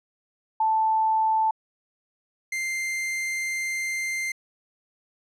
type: tone pair in turn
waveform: sine / 45% pulse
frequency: 880 / 2093 Hz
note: A5 / C7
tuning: 0 / 0 cents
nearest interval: octave + minor third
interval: 1500 cents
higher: second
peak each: -19 / -26 dBFS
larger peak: first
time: 0.6-1.51 / 2.52-4.32 s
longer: second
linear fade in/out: 5 ms
effects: low-pass 10000 Hz 12 dB/octave